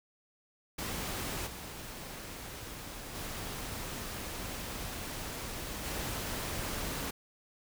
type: noise with level steps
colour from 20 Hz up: pink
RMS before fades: -37 / -44 / -40 / -37 dBFS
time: 0.78-7.11 s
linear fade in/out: 10 ms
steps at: 1.46 / 3.14 / 5.83 s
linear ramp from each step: 20 ms
effects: none